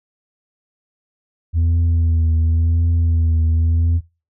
sine tone with vibrato, 82.41 Hz, E2, in tune, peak -10 dBFS, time 1.53-4.01 s, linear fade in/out 50 ms, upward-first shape triangle, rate 0.92 Hz, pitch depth 40 cents each way, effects noise-tail reverb RT60 0.3 s tail -21 dB re dry + tanh soft clip ceiling -12 dBFS

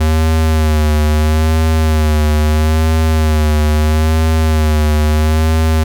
square tone with vibrato, 77.78 Hz, D#2, in tune, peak -10 dBFS, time 0-5.84 s, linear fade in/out 10 ms, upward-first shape sine, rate 0.76 Hz, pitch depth 44 cents each way, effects none

